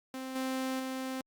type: tone with level steps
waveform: sawtooth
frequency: 261.6 Hz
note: C4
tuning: in tune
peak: -34 / -28 / -31 dBFS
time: 0.14-1.21 s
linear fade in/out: 2 ms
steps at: 0.35 / 0.79 s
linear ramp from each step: 10 ms
effects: Opus 48 kbps